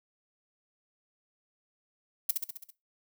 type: noise with echo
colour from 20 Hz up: violet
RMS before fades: -25 dBFS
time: 2.29-2.31 s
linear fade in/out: 5 ms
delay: 66 ms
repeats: 6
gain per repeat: -4 dB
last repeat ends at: 2.706 s
effects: noise-tail reverb RT60 0.2 s tail -17 dB re dry